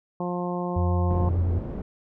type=harmonic tone; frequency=177.3 Hz; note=F3; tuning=26 cents sharp; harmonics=1 / 2 / 3 / 4 / 5 / 6; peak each=-29 / -32 / -34 / -35 / -36 / -37 dBFS; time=0.2-1.29 s; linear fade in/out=2 ms
type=tone; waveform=sine; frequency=87.31 Hz; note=F2; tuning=in tune; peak=-21 dBFS; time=0.76-1.59 s; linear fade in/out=5 ms
type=low-pass noise; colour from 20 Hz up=pink; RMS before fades=-32 dBFS; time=1.1-1.82 s; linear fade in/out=5 ms; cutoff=420 Hz; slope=12 dB/octave
effects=none